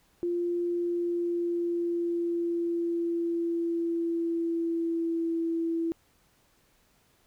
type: tone with pitch glide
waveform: sine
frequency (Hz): 347.7 to 331.4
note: F4 to E4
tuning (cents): -8 to +9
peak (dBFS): -26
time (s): 0.23-5.92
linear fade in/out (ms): 0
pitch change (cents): -83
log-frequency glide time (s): 0.63-5.38
effects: pink hiss -66 dBFS RMS until 7.26 s